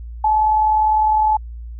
sine tone with amplitude modulation, 861 Hz, A5, 38 cents flat, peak -11 dBFS, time 0.24-1.37 s, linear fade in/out 5 ms, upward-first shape sine, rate 39.9 Hz, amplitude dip 30%, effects added 58 Hz sine -29 dBFS peak until 1.79 s

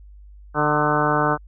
harmonic tone with a mistuned harmonic, 150 Hz, D3, 37 cents sharp, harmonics 1 / 2 / 3 / 4 / 5 / 6 / 7 / 8 / 9 / 10, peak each -26 / -26 / -26 / -26 / -26 / -26 / -26 / -26 / -26 / -26 dBFS, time 0.54-1.38 s, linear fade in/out 50 ms, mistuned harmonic 9, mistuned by -58 cents, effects added 50 Hz sine -41 dBFS peak until 1.47 s

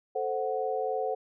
sine chord, F# diminished, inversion first, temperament equal, 440 / 523.3 / 740 Hz, A4 / C5 / F#5, 0 / 0 / 0 cents, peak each -32 dBFS, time 0.15-1.15 s, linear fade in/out 10 ms, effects none

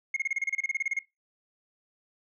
sine tone bursts, 2155 Hz, C#7, 49 cents flat, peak -22 dBFS, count 16, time 0.14-0.991 s, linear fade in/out 5 ms, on 26 ms, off 29 ms, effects noise-tail reverb RT60 0.2 s tail -20 dB re dry + tanh soft clip ceiling -24 dBFS

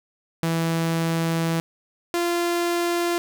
sawtooth tone pair in turn, 164.81 / 345.3 Hz, E3 / F4, 0 / -20 cents, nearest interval octave + minor second, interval 1280 cents, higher second, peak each -17 dBFS, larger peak neither, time 0.43-1.6 / 2.14-3.18 s, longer first, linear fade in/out 0 ms, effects none

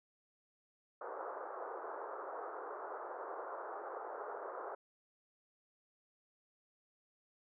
pink band-pass noise, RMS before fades -45 dBFS, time 1.01-4.75 s, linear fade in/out 5 ms, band 390 to 1400 Hz, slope 48 dB/octave, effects none

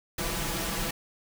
pink noise with comb filter, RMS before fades -31 dBFS, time 0.18-0.91 s, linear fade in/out 5 ms, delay 6 ms, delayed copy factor +0.8, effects none

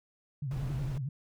sine tone with vibrato, 135.2 Hz, C#3, 43 cents flat, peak -32 dBFS, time 0.42-1.09 s, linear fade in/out 5 ms, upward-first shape sine, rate 11 Hz, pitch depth 150 cents each way
brown noise, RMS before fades -40 dBFS, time 0.51-0.98 s, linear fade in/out 2 ms
effects none

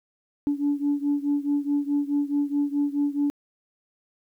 sine beating tone pair, 285.9 / 290.6 Hz, D4 / D4, -46 / -18 cents, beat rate 4.7 Hz, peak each -23 / -25 dBFS, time 0.47-3.3 s, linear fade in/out 0 ms, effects tanh soft clip ceiling -16 dBFS + 10-bit

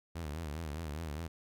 sawtooth tone with vibrato, 78 Hz, D#2, 5 cents sharp, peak -34 dBFS, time 0.15-1.28 s, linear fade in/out 10 ms, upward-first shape sine, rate 4.9 Hz, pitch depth 140 cents each way, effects none

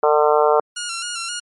harmonic tone, 150.3 Hz, D3, 40 cents sharp, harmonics 3 / 4 / 5 / 6 / 7 / 8 / 9, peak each -16 / -18 / -20 / -22 / -23 / -24 / -25 dBFS, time 0.03-0.6 s, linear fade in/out 2 ms
10% pulse tone with vibrato, 1396.9 Hz, F6, in tune, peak -16 dBFS, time 0.76-1.4 s, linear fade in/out 10 ms, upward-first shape square, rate 3.8 Hz, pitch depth 44 cents each way
effects MP3 48 kbps

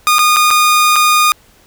sawtooth tone with dropouts, 1225 Hz, D#6, 27 cents flat, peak -4 dBFS, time 0.07-1.32 s, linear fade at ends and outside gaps 0 ms, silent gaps 0.184-0.191 / 0.362-0.367 / 0.505-0.51 / 0.958-0.962 s, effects pink hiss -48 dBFS RMS until 1.66 s

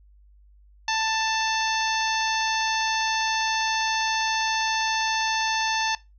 harmonic tone, 885 Hz, A5, 10 cents sharp, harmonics 1 / 2 / 3 / 4 / 5 / 6 / 7, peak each -26 / -29 / -31 / -32 / -33 / -34 / -34 dBFS, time 0.88-5.95 s, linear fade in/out 2 ms, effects noise-tail reverb RT60 0.2 s tail -18 dB re dry + added 50 Hz sine -51 dBFS peak until 6.18 s

